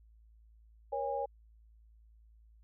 sine tone cluster, 476.6 / 554 / 815 Hz, A#4 / C#5 / G#5, +38 / -1 / -33 cents, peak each -39 / -36 / -36 dBFS, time 0.92-1.26 s, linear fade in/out 10 ms, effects added 55 Hz sine -58 dBFS peak until 2.63 s

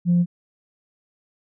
sine tone, 174.61 Hz, F3, in tune, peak -13 dBFS, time 0.05-0.26 s, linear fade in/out 50 ms, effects tanh soft clip ceiling -11 dBFS

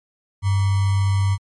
sine tone with sample-and-hold, 98 Hz, G2, in tune, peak -15 dBFS, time 0.42-1.38 s, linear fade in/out 50 ms, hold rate 1050 Hz, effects MP3 48 kbps

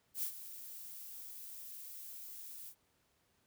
violet noise with ADSR envelope, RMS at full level -36 dBFS, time 0.14-2.75 s, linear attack 88 ms, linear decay 85 ms, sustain -13 dB, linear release 73 ms, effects pink hiss -75 dBFS RMS until 3.46 s + high-pass 60 Hz 12 dB/octave

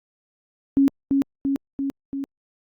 sine tone with echo, 275.3 Hz, C#4, 12 cents flat, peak -13 dBFS, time 0.77-0.88 s, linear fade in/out 0 ms, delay 340 ms, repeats 4, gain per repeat -3 dB, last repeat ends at 2.24 s, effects Opus 48 kbps

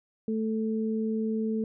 sine tone pair together, 220 / 440 Hz, A3 / A4, 0 / 0 cents, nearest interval octave, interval 1200 cents, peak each -27 / -32 dBFS, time 0.28-1.64 s, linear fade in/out 2 ms, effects none

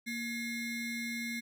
square ring-modulated tone, 957 Hz, A#5, 45 cents sharp, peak -33 dBFS, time 0.06-1.41 s, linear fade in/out 20 ms, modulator 1190 Hz, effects none

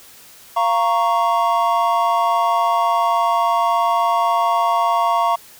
triangle chord, Bb minor, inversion second, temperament equal with one note detuned, 690.8 / 932.3 / 1108.7 Hz, F5 / Bb5 / Db6, -19 / 0 / 0 cents, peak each -17 dBFS, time 0.56-5.36 s, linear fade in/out 10 ms, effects white hiss -44 dBFS RMS until 5.59 s

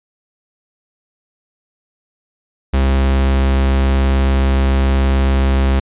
45% pulse tone with vibrato, 67 Hz, C2, 42 cents sharp, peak -11 dBFS, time 2.73-5.8 s, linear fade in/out 10 ms, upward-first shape square, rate 19 Hz, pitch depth 8 cents each way, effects resampled to 8000 Hz

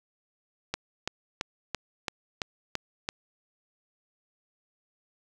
click train, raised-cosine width 0.2 ms, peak -12 dBFS, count 8, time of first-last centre 0.74-3.089 s, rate 2.98 Hz, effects none

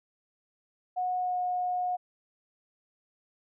sine tone with pitch glide, 730 to 723.7 Hz, F#5 to F#5, -24 to -39 cents, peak -27 dBFS, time 0.96-1.97 s, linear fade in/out 20 ms, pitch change -15 cents, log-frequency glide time 1.18-1.38 s, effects none

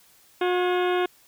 harmonic tone with a mistuned harmonic, 360.3 Hz, F#4, 46 cents flat, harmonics 1 / 2 / 3 / 4 / 5 / 6 / 7 / 8 / 9 / 10, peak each -22 / -28 / -32 / -34 / -36 / -38 / -39 / -40 / -41 / -42 dBFS, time 0.41-1.06 s, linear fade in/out 5 ms, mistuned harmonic 5, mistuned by -110 cents, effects white hiss -57 dBFS RMS until 1.27 s

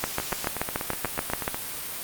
two click trains, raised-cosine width 0.5 ms, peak -14 / -9 dBFS, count 12 / 11, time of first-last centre 0.2-1.545 / 0.04-1.479 s, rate 8.18 / 6.95 Hz, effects white hiss -34 dBFS RMS until 2.03 s + Opus 48 kbps

